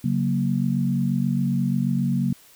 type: chord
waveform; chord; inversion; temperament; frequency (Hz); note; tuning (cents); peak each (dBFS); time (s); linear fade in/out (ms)
sine; F# major; second; equal; 138.59 / 185 / 233.1; C#3 / F#3 / A#3; 0 / 0 / 0; -24; 0.04-2.33; 5
effects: white hiss -52 dBFS RMS until 2.55 s